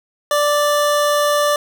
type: tone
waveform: 25% pulse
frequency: 587 Hz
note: D5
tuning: 1 cent flat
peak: -10 dBFS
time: 0.31-1.56 s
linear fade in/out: 2 ms
effects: none